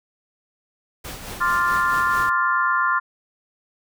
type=noise with tremolo; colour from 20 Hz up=pink; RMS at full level=-33 dBFS; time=1.04-2.3 s; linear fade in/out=10 ms; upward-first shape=sine; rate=4.6 Hz; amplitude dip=45%
type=chord; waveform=sine; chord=D minor seventh; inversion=third; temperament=equal; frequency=1046.5 / 1174.7 / 1396.9 / 1760 Hz; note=C6 / D6 / F6 / A6; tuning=0 / 0 / 0 / 0 cents; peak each=-21 / -26 / -21 / -26 dBFS; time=1.4-3 s; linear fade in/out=20 ms
effects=none